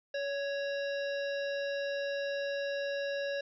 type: harmonic tone with a mistuned harmonic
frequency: 554.4 Hz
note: C#5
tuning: in tune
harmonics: 1 / 3 / 5 / 7 / 9 / 10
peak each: -33 / -40 / -46 / -47 / -54 / -52 dBFS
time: 0.14-3.41 s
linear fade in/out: 5 ms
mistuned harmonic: 1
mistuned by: +26 cents
effects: none